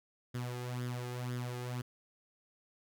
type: tone with flanger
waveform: sawtooth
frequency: 123.47 Hz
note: B2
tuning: in tune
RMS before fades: -39 dBFS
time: 0.34-1.82 s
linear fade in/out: 10 ms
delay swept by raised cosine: 0.58 to 2.48 ms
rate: 2 Hz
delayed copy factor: +0.65
effects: none